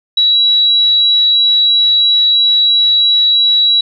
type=tone; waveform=sine; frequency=3901 Hz; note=B7; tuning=22 cents flat; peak=-7 dBFS; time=0.17-3.81 s; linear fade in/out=5 ms; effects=none

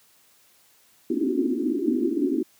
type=band-pass noise; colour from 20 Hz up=pink; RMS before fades=-24 dBFS; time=1.1-2.43 s; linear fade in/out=5 ms; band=240 to 380 Hz; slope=96 dB/octave; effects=white hiss -59 dBFS RMS until 2.59 s + high-pass 80 Hz 12 dB/octave

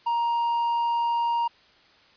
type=tone; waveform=triangle; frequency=938 Hz; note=A#5; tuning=11 cents sharp; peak=-20 dBFS; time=0.06-1.48 s; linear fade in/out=10 ms; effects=white hiss -57 dBFS RMS until 2.16 s + resampled to 11025 Hz

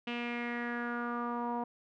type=tone with low-pass filter sweep; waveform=sawtooth; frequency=239.1 Hz; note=A#3; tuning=44 cents sharp; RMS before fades=-36 dBFS; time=0.07-1.64 s; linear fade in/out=5 ms; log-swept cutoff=2800 to 880 Hz; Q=4.9; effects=none

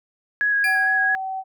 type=tone with vibrato; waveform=sine; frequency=1661.2 Hz; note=G#6; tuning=in tune; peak=-17 dBFS; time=0.41-1.15 s; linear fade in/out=0 ms; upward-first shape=square; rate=4.4 Hz; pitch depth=12 cents each way
type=tone; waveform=sine; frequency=763 Hz; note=G5; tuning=47 cents flat; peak=-25 dBFS; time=0.64-1.44 s; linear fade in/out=50 ms
type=tone with exponential decay; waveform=35% pulse; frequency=2389 Hz; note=D7; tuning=29 cents sharp; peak=-21 dBFS; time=0.64-1.04 s; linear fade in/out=2 ms; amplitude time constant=86 ms
effects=none

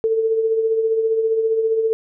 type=tone with tremolo; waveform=sine; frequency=446.2 Hz; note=A4; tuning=24 cents sharp; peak=-13 dBFS; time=0.04-1.93 s; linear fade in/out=0 ms; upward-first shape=triangle; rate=15 Hz; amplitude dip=55%; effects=none

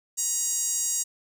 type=tone with high-pass filter; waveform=sawtooth; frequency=951 Hz; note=A#5; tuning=34 cents sharp; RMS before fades=-27 dBFS; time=0.17-1.04 s; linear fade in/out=20 ms; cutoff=7100 Hz; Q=6.4; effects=none

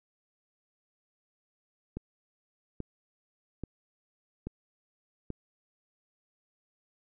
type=click train; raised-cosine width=3 ms; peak=-23 dBFS; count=5; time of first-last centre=1.97-5.303 s; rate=1.2 Hz; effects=none

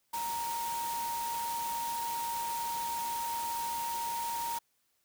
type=tone in noise; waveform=sine; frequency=933 Hz; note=A#5; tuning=1 cent sharp; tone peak=-33 dBFS; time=0.13-4.59 s; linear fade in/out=10 ms; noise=white; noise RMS=-41 dBFS; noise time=0.13-4.59 s; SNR=+5 dB; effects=white hiss -75 dBFS RMS until 5.04 s

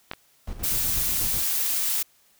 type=clicks; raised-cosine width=0.3 ms; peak=-14 / -19 dBFS; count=2; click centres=0.114 / 0.135 s
type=noise with tremolo; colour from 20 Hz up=brown; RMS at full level=-33 dBFS; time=0.47-1.44 s; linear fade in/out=5 ms; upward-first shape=square; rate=8.1 Hz; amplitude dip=60%
type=noise; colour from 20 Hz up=blue; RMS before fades=-25 dBFS; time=0.63-2.03 s; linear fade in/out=10 ms
effects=white hiss -61 dBFS RMS until 2.39 s

